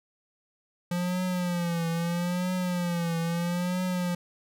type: tone with vibrato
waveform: square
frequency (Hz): 174.61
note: F3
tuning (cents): 0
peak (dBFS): -27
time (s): 0.91-4.15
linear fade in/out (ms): 5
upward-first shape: triangle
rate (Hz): 0.77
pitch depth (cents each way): 93
effects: none